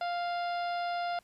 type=harmonic tone with a mistuned harmonic; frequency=698.5 Hz; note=F5; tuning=in tune; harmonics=1 / 2 / 3 / 4 / 5 / 6 / 7; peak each=-31 / -40 / -47 / -49 / -49 / -51 / -51 dBFS; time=0.01-1.19 s; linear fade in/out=2 ms; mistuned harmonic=7; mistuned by=+29 cents; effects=pink hiss -66 dBFS RMS until 1.23 s + resampled to 32000 Hz